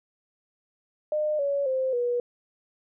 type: tone with pitch steps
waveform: sine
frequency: 607 / 563.1 / 522.4 / 484.6 Hz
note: D#5 / C#5 / C5 / B4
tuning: -43 / +27 / -3 / -33 cents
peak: -23 dBFS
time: 1.12-2.2 s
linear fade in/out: 2 ms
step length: 270 ms
effects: none